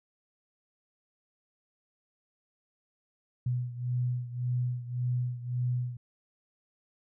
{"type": "beating tone pair", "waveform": "sine", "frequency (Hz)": [123.2, 125], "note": ["B2", "B2"], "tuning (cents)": [-4, 21], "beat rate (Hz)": 1.8, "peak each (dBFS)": [-30, -34], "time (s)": [3.46, 5.97], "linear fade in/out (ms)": 5, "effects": []}